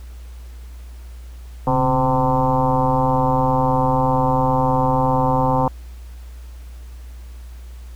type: tone with frequency modulation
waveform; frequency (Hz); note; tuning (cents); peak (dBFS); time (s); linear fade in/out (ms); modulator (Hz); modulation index
sine; 518; C5; -17; -14; 1.67-5.68; 2; 127; 4
effects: added 60 Hz sine -33 dBFS peak until 7.95 s + pink hiss -51 dBFS RMS until 7.95 s